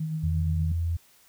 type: tone with tremolo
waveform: sine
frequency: 157.7 Hz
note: D#3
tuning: 24 cents sharp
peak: -26 dBFS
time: 0-0.72 s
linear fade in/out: 5 ms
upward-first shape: sine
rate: 8.5 Hz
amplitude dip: 35%
type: tone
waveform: sine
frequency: 84 Hz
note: E2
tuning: 33 cents sharp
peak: -24 dBFS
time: 0.23-0.97 s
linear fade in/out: 10 ms
effects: white hiss -59 dBFS RMS until 1.28 s